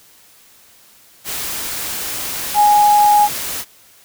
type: tone in noise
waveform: sine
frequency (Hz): 830.6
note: G#5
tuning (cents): 0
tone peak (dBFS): -8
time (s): 2.54-3.29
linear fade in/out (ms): 50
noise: white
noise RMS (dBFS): -24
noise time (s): 1.24-3.65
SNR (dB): +13
effects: white hiss -48 dBFS RMS until 4.04 s